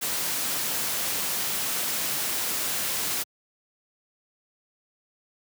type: noise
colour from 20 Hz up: white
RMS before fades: -28 dBFS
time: 0.01-3.24 s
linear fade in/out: 20 ms
effects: high-pass 100 Hz 12 dB/octave